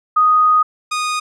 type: tone pair in turn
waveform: sine / sawtooth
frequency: 1244.5 / 1237.5 Hz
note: D#6 / D#6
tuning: 0 / -10 cents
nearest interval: unison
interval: 10 cents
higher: first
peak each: -9 / -14 dBFS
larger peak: first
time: 0.16-0.63 / 0.91-1.2 s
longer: first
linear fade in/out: 10 ms
effects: resampled to 22050 Hz